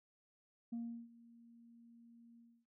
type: tone with ADSR envelope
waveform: sine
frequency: 233.5 Hz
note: A#3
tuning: 3 cents sharp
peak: -37 dBFS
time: 0.72-2.66 s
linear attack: 11 ms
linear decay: 350 ms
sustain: -22 dB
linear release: 280 ms
effects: tanh soft clip ceiling -37 dBFS